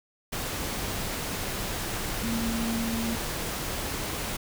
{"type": "tone in noise", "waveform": "sine", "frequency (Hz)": 228.7, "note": "A#3", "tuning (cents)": -33, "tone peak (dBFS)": -28, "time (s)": [2.23, 3.16], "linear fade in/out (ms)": 10, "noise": "pink", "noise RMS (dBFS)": -32, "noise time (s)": [0.32, 4.37], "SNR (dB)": 1, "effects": []}